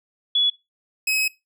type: tone pair in turn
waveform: sine / sawtooth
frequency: 3398 / 2552 Hz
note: G#7 / D#7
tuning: +39 / +43 cents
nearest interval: perfect fourth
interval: 496 cents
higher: first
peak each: -16 dBFS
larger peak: neither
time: 0.35-0.5 / 1.07-1.28 s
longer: second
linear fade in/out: 5 ms
effects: noise-tail reverb RT60 0.2 s tail -19 dB re dry